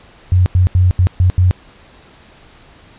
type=tone bursts at uneven times; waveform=sine; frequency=91 Hz; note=F#2; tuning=28 cents flat; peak=-7 dBFS; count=6; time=0.32-0.46 / 0.55-0.67 / 0.75-0.91 / 0.99-1.07 / 1.2-1.3 / 1.38-1.51 s; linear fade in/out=0 ms; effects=pink hiss -44 dBFS RMS until 2.98 s + resampled to 8000 Hz